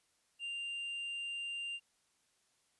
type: tone with tanh clipping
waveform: sine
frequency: 2790 Hz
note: F7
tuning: 2 cents flat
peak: -39 dBFS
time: 0.39-1.8 s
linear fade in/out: 50 ms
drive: 3 dB
effects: white hiss -75 dBFS RMS until 2.79 s + resampled to 24000 Hz